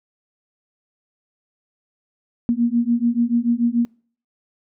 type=beating tone pair; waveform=sine; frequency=233.1 / 240 Hz; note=A#3 / B3; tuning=0 / -49 cents; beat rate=6.9 Hz; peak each=-19 dBFS; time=2.49-3.85 s; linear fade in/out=0 ms; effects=noise-tail reverb RT60 0.5 s tail -26 dB re dry